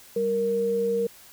sine tone pair together, 196.01 / 466.2 Hz, G3 / A#4, 0 / 0 cents, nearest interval octave + minor third, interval 1500 cents, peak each -32 / -22 dBFS, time 0.16-1.07 s, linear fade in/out 5 ms, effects white hiss -50 dBFS RMS until 1.32 s

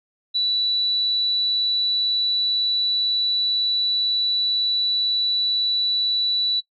sine tone, 3951 Hz, B7, in tune, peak -18 dBFS, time 0.34-6.61 s, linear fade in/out 20 ms, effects noise-tail reverb RT60 0.1 s tail -20 dB re dry

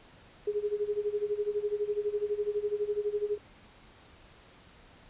sine tone with tremolo, 415.3 Hz, G#4, in tune, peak -25 dBFS, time 0.47-3.38 s, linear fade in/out 5 ms, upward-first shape sine, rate 12 Hz, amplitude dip 85%, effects pink hiss -56 dBFS RMS until 5.09 s + resampled to 8000 Hz

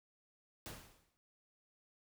pink noise with exponential decay, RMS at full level -45 dBFS, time 0.66-1.17 s, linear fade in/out 0 ms, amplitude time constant 110 ms, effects none

